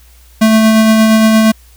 square tone with tremolo, 220 Hz, A3, in tune, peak -5 dBFS, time 0.41-1.52 s, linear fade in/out 10 ms, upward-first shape sine, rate 8.6 Hz, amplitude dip 25%, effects added 60 Hz sine -40 dBFS peak until 1.76 s + white hiss -47 dBFS RMS until 1.76 s

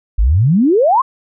sine exponential sweep, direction up, 45.93 to 1116 Hz, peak -8 dBFS, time 0.18-1.02 s, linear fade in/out 10 ms, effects none

